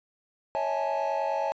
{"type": "chord", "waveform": "triangle", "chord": "A major seventh", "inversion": "first", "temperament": "equal with one note detuned", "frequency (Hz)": [554.4, 645.7, 830.6, 880], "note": ["C#5", "E5", "G#5", "A5"], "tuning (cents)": [0, -36, 0, 0], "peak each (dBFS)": -29, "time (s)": [0.55, 1.52], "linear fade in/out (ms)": 0, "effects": ["tanh soft clip ceiling -17 dBFS", "resampled to 16000 Hz"]}